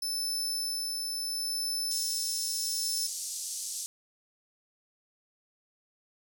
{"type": "tone with tremolo", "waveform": "sawtooth", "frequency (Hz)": 5274, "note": "E8", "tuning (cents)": 0, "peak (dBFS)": -27, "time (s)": [0.02, 3.07], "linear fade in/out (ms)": 5, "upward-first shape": "sine", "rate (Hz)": 0.72, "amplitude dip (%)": 25}
{"type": "band-pass noise", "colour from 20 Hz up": "pink", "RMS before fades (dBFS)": -37, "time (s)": [1.91, 3.86], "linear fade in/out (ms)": 0, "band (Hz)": [5600, 9800], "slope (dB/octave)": 24}
{"effects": []}